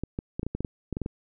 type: clicks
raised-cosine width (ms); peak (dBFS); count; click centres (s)
3; -17; 12; 0.036 / 0.189 / 0.395 / 0.431 / 0.466 / 0.55 / 0.606 / 0.648 / 0.927 / 0.969 / 1.017 / 1.061
effects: none